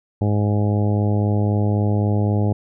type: harmonic tone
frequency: 103.83 Hz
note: G#2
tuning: in tune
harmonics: 1 / 2 / 3 / 4 / 5 / 6 / 7 / 8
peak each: -17 / -23 / -27 / -29 / -31 / -33 / -34 / -35 dBFS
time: 0.21-2.53 s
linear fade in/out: 5 ms
effects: none